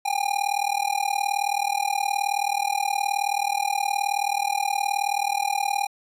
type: tone with amplitude modulation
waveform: square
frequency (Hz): 807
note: G#5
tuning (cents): -50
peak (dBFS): -19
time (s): 0.05-5.87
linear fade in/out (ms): 10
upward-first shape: sine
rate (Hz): 38.9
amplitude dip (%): 95
effects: resampled to 32000 Hz